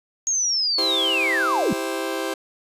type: linear sweep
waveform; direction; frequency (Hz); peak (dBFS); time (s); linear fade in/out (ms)
sine; down; 6645 to 155.56; -19; 0.27-1.73; 0
type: chord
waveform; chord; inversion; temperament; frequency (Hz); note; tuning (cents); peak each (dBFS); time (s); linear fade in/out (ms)
sawtooth; C major; first; just; 327 / 392.4 / 523.3; E4 / G4 / C5; -14 / +2 / 0; -25; 0.78-2.34; 5
effects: resampled to 32000 Hz